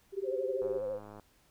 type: tone with tremolo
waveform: sine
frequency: 392 Hz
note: G4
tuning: in tune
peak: -29 dBFS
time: 0.12-0.81 s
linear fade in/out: 50 ms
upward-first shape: sine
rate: 19 Hz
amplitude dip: 95%
type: tone with vibrato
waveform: sine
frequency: 523.3 Hz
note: C5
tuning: in tune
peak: -33 dBFS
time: 0.23-1 s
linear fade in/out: 50 ms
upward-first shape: sine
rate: 12 Hz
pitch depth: 58 cents each way
type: click train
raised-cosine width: 1 ms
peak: -35 dBFS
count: 61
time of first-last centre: 0.62-1.197 s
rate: 104 Hz
effects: pink hiss -67 dBFS RMS until 1.5 s